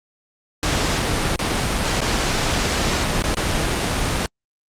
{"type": "noise with dropouts", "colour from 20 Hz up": "pink", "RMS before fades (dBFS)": -20, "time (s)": [0.63, 4.26], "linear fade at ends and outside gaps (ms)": 1, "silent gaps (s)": [[1.359, 1.391], [2.006, 2.016], [3.223, 3.239], [3.346, 3.369]], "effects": ["low-pass 8000 Hz 12 dB/octave", "Opus 48 kbps"]}